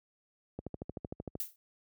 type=click train; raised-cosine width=2 ms; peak=-25 dBFS; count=11; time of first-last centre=0.59-1.353 s; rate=13.1 Hz
type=noise with exponential decay; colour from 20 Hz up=violet; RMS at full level=-32 dBFS; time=1.4-1.56 s; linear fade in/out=1 ms; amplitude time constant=34 ms
effects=high-pass 60 Hz 12 dB/octave